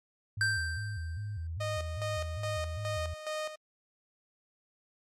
sine tone with vibrato, 92.5 Hz, F#2, in tune, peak -34 dBFS, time 0.37-3.14 s, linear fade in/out 5 ms, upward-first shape square, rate 2.5 Hz, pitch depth 210 cents each way
square tone with exponential decay, 1568 Hz, G6, in tune, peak -25 dBFS, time 0.41-1.47 s, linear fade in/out 1 ms, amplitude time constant 230 ms
sawtooth tone with tremolo, 617 Hz, D#5, 15 cents flat, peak -29 dBFS, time 1.6-3.56 s, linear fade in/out 10 ms, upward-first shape square, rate 2.4 Hz, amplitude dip 65%
effects low-pass 9000 Hz 12 dB/octave + MP3 64 kbps

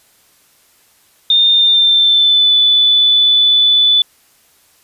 sine tone with pitch glide, 3628 to 3484 Hz, A#7 to A7, -48 to -18 cents, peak -7 dBFS, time 1.3-4.02 s, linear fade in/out 2 ms, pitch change -70 cents, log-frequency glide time 1.51-2.55 s, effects white hiss -52 dBFS RMS until 4.83 s + resampled to 32000 Hz

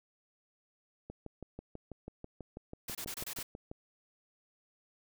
click train, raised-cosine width 2 ms, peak -30 dBFS, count 17, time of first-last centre 1.1-3.714 s, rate 6.12 Hz
white noise bursts, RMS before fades -41 dBFS, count 6, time 2.88-3.43 s, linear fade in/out 5 ms, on 70 ms, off 26 ms
effects none

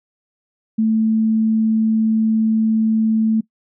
sine tone, 220.7 Hz, A3, 5 cents sharp, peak -13 dBFS, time 0.78-3.41 s, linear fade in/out 10 ms, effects noise-tail reverb RT60 0.1 s tail -21 dB re dry

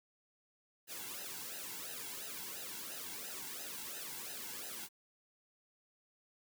white noise with flanger, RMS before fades -45 dBFS, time 0.87-4.89 s, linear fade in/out 50 ms, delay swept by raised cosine 0.88 to 1.68 ms, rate 2.9 Hz, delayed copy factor -0.85, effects none

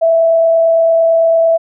sine tone with frequency modulation, 659.3 Hz, E5, in tune, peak -7 dBFS, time 0.01-1.58 s, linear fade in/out 20 ms, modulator 28.9 Hz, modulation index 0.21, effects none

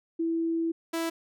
sine / sawtooth tone pair in turn, 330 / 330 Hz, E4 / E4, +2 / +2 cents, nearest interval unison, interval 0 cents, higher neither, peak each -25 / -24 dBFS, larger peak second, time 0.19-0.72 / 0.93-1.1 s, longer first, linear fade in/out 10 ms, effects none

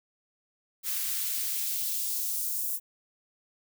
blue noise with high-pass filter sweep, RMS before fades -31 dBFS, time 0.83-2.8 s, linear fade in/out 50 ms, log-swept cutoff 1000 to 8900 Hz, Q 0.8, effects none

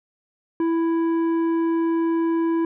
sine tone with tanh clipping, 330.7 Hz, E4, 6 cents sharp, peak -20 dBFS, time 0.6-2.65 s, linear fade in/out 2 ms, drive 9 dB, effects none

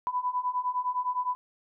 sine beating tone pair, 990 / 999.8 Hz, B5 / B5, +4 / +21 cents, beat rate 9.8 Hz, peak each -31 / -29 dBFS, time 0.07-1.35 s, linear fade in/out 0 ms, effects none

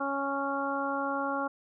harmonic tone, 277.2 Hz, C#4, in tune, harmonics 1 / 2 / 3 / 4 / 5, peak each -35 / -35 / -35 / -35 / -35 dBFS, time 0-1.48 s, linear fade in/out 10 ms, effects none

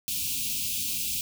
white band-stop noise, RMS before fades -30 dBFS, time 0.08-1.21 s, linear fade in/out 0 ms, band 280 to 2400 Hz, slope 96 dB/octave, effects none

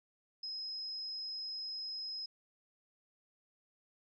sine tone, 5110 Hz, D#8, 45 cents sharp, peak -39 dBFS, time 0.43-2.26 s, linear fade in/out 5 ms, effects none

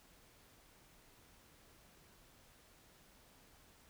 silence, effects pink hiss -65 dBFS RMS until 3.89 s

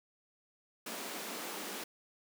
pink high-pass noise, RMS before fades -42 dBFS, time 0.86-1.84 s, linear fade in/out 5 ms, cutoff 200 Hz, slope 48 dB/octave, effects none

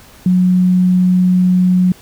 sine tone, 182.2 Hz, F#3, 26 cents flat, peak -8 dBFS, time 0.26-1.92 s, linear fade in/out 2 ms, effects pink hiss -42 dBFS RMS until 2.01 s

